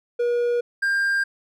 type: tone pair in turn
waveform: triangle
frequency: 480 / 1597.8 Hz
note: B4 / G6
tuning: -49 / +33 cents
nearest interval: octave + major sixth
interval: 2082 cents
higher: second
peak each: -17 dBFS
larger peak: neither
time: 0.19-0.61 / 0.82-1.24 s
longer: neither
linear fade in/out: 10 ms
effects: none